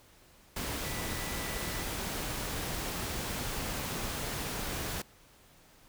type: tone in noise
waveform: sine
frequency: 1975.5 Hz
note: B6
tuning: in tune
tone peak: -45 dBFS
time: 0.84-1.83 s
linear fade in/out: 5 ms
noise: pink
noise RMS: -36 dBFS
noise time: 0.56-5.02 s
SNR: -12 dB
effects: pink hiss -60 dBFS RMS until 5.88 s